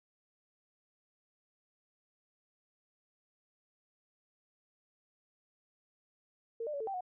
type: tone with pitch steps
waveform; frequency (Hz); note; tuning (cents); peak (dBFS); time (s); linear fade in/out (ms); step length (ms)
sine; 458.7 / 600 / 566 / 442.8 / 780 / 730; A#4 / D5 / C#5 / A4 / G5 / F#5; -28 / +37 / +36 / +11 / -9 / -24; -35; 6.6-7.008; 5; 68
effects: none